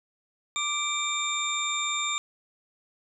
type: tone cluster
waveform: sine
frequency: 1182 / 2332 / 3646 / 7270 Hz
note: D6 / D7 / A#7 / A#8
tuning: +11 / -13 / -39 / -44 cents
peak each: -32 / -32 / -31 / -32 dBFS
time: 0.56-2.18 s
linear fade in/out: 0 ms
effects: none